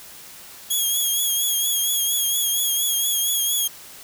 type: tone with vibrato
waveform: 5% pulse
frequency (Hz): 3305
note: G#7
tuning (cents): -9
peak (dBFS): -12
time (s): 0.7-3.68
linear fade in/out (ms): 10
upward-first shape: triangle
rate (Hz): 4.3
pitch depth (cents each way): 56
effects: white hiss -42 dBFS RMS until 4.03 s